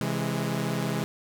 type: chord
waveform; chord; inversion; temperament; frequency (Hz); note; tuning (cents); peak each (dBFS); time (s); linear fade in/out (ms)
sawtooth; C augmented; none; equal with one note detuned; 133.1 / 164.81 / 207.7; C3 / E3 / G#3; +30 / 0 / 0; -27; 0.01-1.04; 0
effects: none